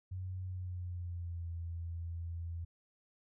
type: tone with pitch glide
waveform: sine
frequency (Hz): 92.5 to 84.33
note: F#2 to E2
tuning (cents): 0 to +40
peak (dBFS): -38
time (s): 0.11-2.65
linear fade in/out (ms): 10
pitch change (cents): -160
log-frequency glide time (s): 0.45-1.49
effects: none